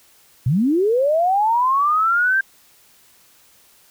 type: linear sweep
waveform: sine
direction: up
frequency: 110 to 1594 Hz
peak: -14 dBFS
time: 0.46-2.41 s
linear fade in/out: 5 ms
effects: white hiss -53 dBFS RMS until 3.9 s